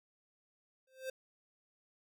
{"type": "tone with exponential growth", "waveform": "square", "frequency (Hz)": 523.3, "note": "C5", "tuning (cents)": 0, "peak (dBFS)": -36, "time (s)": [0.87, 1.1], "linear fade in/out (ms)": 5, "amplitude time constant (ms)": 49, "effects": []}